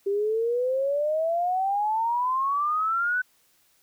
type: exponential sweep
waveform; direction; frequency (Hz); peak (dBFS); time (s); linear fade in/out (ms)
sine; up; 392 to 1515; -22; 0.06-3.22; 10
effects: white hiss -64 dBFS RMS until 3.82 s